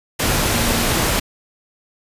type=tone in noise; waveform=sine; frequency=234.6 Hz; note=A#3; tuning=11 cents sharp; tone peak=-24 dBFS; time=0.54-0.85 s; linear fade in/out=10 ms; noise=pink; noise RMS=-18 dBFS; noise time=0.19-1.2 s; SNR=-9 dB; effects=resampled to 32000 Hz